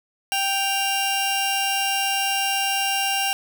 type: tone pair together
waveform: sawtooth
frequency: 784 / 2794 Hz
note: G5 / F7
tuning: 0 / 0 cents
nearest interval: octave + minor seventh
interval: 2200 cents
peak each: -20 dBFS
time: 0.32-3.33 s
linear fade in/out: 0 ms
effects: none